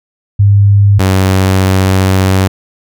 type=tone pair in turn; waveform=sine / sawtooth; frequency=100.9 / 94.85 Hz; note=G#2 / F#2; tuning=-49 / +43 cents; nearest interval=minor second; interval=108 cents; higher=first; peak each=-3 dBFS; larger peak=neither; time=0.39-0.99 / 0.99-2.48 s; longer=second; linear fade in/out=10 ms; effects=none